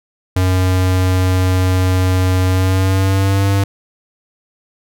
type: tone with pitch glide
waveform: square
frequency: 92.5 to 98.57 Hz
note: F#2 to G2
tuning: 0 to +10 cents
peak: -12 dBFS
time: 0.36-3.64 s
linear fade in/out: 5 ms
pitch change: +110 cents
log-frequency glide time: 2.46-3.47 s
effects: none